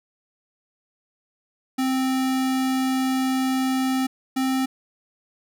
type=tone pair in turn; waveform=square; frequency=261.6 / 262.7 Hz; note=C4 / C4; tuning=0 / +7 cents; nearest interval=unison; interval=7 cents; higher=second; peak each=-21 / -21 dBFS; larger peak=neither; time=1.78-4.07 / 4.36-4.66 s; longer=first; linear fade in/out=10 ms; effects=none